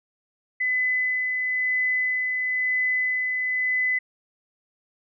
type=tone with tremolo; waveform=sine; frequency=2011 Hz; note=B6; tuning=31 cents sharp; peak=-20 dBFS; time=0.6-3.99 s; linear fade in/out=10 ms; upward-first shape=sine; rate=1 Hz; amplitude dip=30%; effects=none